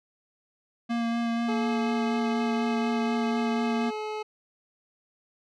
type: tone with vibrato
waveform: square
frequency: 233.1 Hz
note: A#3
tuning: in tune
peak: -26 dBFS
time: 0.89-3.91 s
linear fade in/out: 20 ms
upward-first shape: sine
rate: 4.1 Hz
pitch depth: 13 cents each way
type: tone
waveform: 25% pulse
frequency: 428.2 Hz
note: A4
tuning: 47 cents flat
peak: -27 dBFS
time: 1.48-4.23 s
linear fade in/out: 10 ms
effects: low-pass 4000 Hz 12 dB/octave